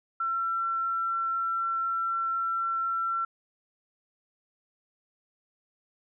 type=tone; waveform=sine; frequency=1351 Hz; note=E6; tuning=42 cents sharp; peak=-26 dBFS; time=0.2-3.25 s; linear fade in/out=5 ms; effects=none